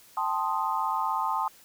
sine chord, A half-diminished seventh, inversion third, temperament equal, 784 / 880 / 1046.5 / 1244.5 Hz, G5 / A5 / C6 / Eb6, 0 / 0 / 0 / 0 cents, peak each -34 / -29 / -30 / -32 dBFS, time 0.17-1.48 s, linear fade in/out 2 ms, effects white hiss -55 dBFS RMS until 1.64 s

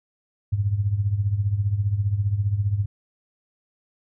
sine tone with tremolo, 101.6 Hz, G#2, 38 cents flat, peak -16 dBFS, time 0.52-2.86 s, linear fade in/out 10 ms, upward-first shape triangle, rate 15 Hz, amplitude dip 80%, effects none

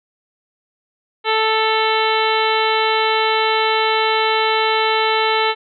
harmonic tone with a mistuned harmonic, 440 Hz, A4, in tune, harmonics 1 / 2 / 3 / 4 / 5 / 6 / 7 / 8 / 9, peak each -20 / -19 / -22 / -26 / -23 / -28 / -26 / -30 / -26 dBFS, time 1.24-5.55 s, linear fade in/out 50 ms, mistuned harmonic 6, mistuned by +40 cents, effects none

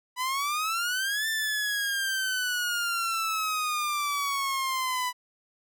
sawtooth exponential two-way sweep, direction up then down, 987.8 to 1784 to 987.8 Hz, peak -23 dBFS, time 0.16-5.13 s, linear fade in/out 50 ms, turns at 1.28 s, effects none

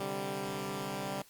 10% pulse chord, C suspended second, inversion none, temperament equal, 130.81 / 146.83 / 196 Hz, C3 / D3 / G3, 0 / 0 / 0 cents, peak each -34 / -33 / -29 dBFS, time 0-1.22 s, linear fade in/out 2 ms, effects white hiss -60 dBFS RMS until 1.29 s + Opus 48 kbps

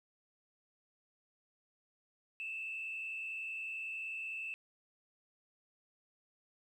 sine tone with frequency modulation, 2637 Hz, E7, in tune, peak -38 dBFS, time 2.4-4.54 s, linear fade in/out 0 ms, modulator 70.9 Hz, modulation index 0.97, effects tanh soft clip ceiling -34 dBFS + 12-bit

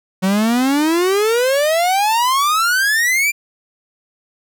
45% pulse exponential sweep, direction up, 184.2 to 2400 Hz, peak -13 dBFS, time 0.22-3.32 s, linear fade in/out 20 ms, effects none

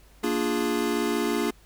square chord, Bb dominant seventh, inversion none, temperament equal, 233.1 / 293.7 / 349.2 / 415.3 Hz, Bb3 / D4 / F4 / Ab4, 0 / 0 / 0 / 0 cents, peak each -30 dBFS, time 0.23-1.51 s, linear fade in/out 10 ms, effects added 50 Hz sine -53 dBFS peak until 1.65 s + pink hiss -58 dBFS RMS until 1.65 s

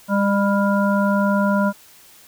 harmonic tone with a mistuned harmonic, 200.9 Hz, G3, 43 cents sharp, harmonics 1 / 3 / 5 / 7, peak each -17 / -22 / -24 / -25 dBFS, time 0.08-1.73 s, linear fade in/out 50 ms, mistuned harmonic 5, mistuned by -27 cents, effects white hiss -48 dBFS RMS until 2.27 s

